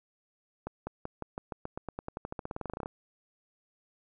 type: accelerating click train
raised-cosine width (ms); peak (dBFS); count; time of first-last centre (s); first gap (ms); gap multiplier
1; -22; 26; 0.67-2.859; 200; 0.92
effects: none

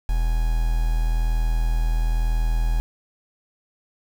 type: tone with quantisation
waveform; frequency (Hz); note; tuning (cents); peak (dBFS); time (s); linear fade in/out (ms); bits
triangle; 40.51; E1; -29; -16; 0.09-2.8; 0; 6
effects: none

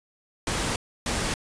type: noise bursts at uneven times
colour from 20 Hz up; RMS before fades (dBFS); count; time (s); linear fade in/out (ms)
pink; -27; 2; 0.47-0.76 / 1.06-1.34; 2
effects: resampled to 22050 Hz

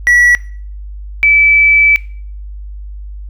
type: tone pair in turn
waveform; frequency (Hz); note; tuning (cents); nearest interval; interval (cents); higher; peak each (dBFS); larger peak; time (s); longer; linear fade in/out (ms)
triangle / sine; 1941 / 2308; B6 / D7; -31 / -31; minor third; 300; second; -4 / -5; first; 0.07-0.35 / 1.23-1.96; second; 0
effects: noise-tail reverb RT60 0.5 s tail -20 dB re dry + added 50 Hz sine -24 dBFS peak until 3.29 s

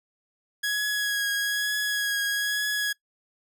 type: tone with vibrato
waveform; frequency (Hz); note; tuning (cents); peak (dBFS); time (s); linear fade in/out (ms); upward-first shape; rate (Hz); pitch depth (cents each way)
sawtooth; 1665; G#6; +4; -21; 0.63-2.93; 10; triangle; 1.1; 23
effects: noise-tail reverb RT60 0.1 s tail -22 dB re dry

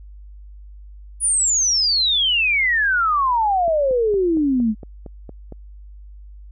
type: exponential sweep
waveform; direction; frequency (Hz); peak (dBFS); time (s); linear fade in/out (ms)
sine; down; 9956 to 207.7; -15; 1.2-4.75; 50
type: click train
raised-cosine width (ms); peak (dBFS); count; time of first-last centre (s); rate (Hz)
2; -22; 9; 3.68-5.523; 4.34
effects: added 50 Hz sine -37 dBFS peak until 6.51 s

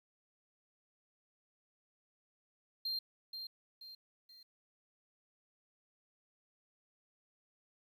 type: tone with echo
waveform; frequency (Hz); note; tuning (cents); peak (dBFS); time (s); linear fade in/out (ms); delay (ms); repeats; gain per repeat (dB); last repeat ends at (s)
triangle; 4186; C8; 0; -34; 2.85-2.99; 5; 480; 3; -7; 4.43
effects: 12-bit

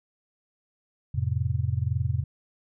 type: chord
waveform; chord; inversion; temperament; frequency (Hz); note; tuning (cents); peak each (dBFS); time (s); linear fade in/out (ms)
sine; F major; none; just; 87.31 / 109.13 / 130.96; F2 / A2 / C3; 0 / -14 / +2; -28; 1.14-2.24; 10
effects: none

